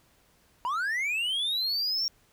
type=linear sweep; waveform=triangle; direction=up; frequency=932 to 5588 Hz; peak=-25 dBFS; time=0.65-2.08 s; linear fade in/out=0 ms; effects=pink hiss -64 dBFS RMS until 2.32 s